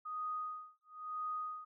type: tone with tremolo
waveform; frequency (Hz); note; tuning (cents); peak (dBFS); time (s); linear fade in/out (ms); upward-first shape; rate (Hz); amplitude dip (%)
sine; 1244.5; D#6; 0; -36; 0.05-1.65; 10; sine; 1; 100
effects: none